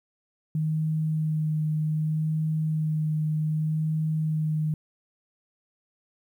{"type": "tone with vibrato", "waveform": "sine", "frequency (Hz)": 155.56, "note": "D#3", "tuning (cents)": 0, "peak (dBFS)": -23, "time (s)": [0.55, 4.74], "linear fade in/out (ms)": 2, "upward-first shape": "sine", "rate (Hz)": 0.65, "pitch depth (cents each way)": 14, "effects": ["10-bit"]}